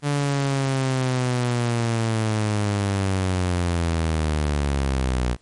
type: linear sweep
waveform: sawtooth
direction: down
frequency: 145.5 to 59.7 Hz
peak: -16 dBFS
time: 0.02-5.37 s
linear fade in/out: 50 ms
effects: pink hiss -60 dBFS RMS until 5.41 s + MP3 48 kbps